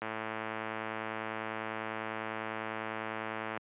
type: click train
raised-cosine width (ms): 0.5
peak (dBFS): -21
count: 392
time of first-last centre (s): 0.02-3.575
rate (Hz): 110
effects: high-pass 150 Hz 12 dB/octave + resampled to 8000 Hz